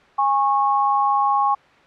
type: tone pair together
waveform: sine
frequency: 821 / 1095.9 Hz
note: G#5 / C#6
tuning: -20 / -20 cents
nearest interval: perfect fourth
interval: 500 cents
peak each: -18 dBFS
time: 0.18-1.55 s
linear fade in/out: 10 ms
effects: white hiss -50 dBFS RMS until 1.86 s + low-pass 2000 Hz 12 dB/octave